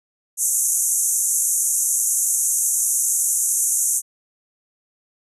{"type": "band-pass noise", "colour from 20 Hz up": "pink", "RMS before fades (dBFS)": -20, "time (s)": [0.37, 4.02], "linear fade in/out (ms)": 50, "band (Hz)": [6200, 12000], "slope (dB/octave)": 96, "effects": []}